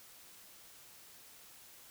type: silence
effects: white hiss -57 dBFS RMS until 1.9 s